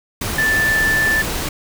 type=tone in noise; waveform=sine; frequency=1760 Hz; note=A6; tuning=in tune; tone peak=-14 dBFS; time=0.38-1.22 s; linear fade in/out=5 ms; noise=pink; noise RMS=-23 dBFS; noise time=0.21-1.49 s; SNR=+6 dB; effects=none